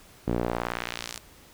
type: tone with band-pass filter sweep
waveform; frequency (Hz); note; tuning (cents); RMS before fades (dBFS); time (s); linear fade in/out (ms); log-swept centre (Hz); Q
sawtooth; 59; A#1; +22; -31; 0.27-1.19; 10; 280 to 7900; 0.93
effects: pink hiss -53 dBFS RMS until 1.53 s